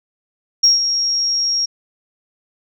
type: tone with ADSR envelope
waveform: sine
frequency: 5588 Hz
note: F8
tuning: in tune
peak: -6 dBFS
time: 0.63-1.66 s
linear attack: 11 ms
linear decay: 150 ms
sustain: -9 dB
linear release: 12 ms
effects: tanh soft clip ceiling -2 dBFS